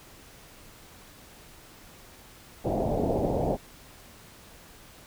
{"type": "low-pass noise", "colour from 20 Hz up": "white", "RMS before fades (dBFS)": -27, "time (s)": [2.64, 3.57], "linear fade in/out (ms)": 20, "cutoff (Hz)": 740, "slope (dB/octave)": 48, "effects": ["pink hiss -51 dBFS RMS until 5.06 s"]}